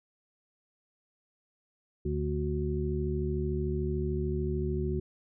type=harmonic tone; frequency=73.5 Hz; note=D2; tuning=2 cents sharp; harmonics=1 / 2 / 3 / 5; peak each=-32 / -34 / -37 / -33 dBFS; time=2.05-5 s; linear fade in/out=5 ms; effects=none